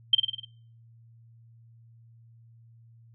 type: tone with echo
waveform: sine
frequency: 3136 Hz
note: G7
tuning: in tune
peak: -13 dBFS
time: 0.13-0.15 s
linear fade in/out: 5 ms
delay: 50 ms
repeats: 6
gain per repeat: -4 dB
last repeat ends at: 0.45 s
effects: noise-tail reverb RT60 0.5 s tail -20 dB re dry + added 115 Hz sine -52 dBFS peak until 3.14 s